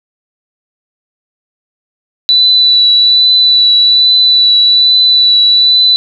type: tone with vibrato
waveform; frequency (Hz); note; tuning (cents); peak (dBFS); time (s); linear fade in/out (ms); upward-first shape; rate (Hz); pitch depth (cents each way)
sine; 3966; B7; +7; -4; 2.29-5.96; 0; triangle; 1.2; 18
effects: none